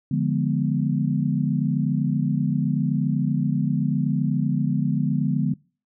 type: chord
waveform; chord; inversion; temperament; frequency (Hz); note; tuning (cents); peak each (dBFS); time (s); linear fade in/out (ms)
sine; D diminished seventh; none; equal; 146.83 / 174.61 / 207.7 / 246.9; D3 / F3 / Ab3 / Cb4; 0 / 0 / 0 / 0; -23 / -26 / -26 / -26; 0.11-5.54; 5
effects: noise-tail reverb RT60 0.4 s tail -26 dB re dry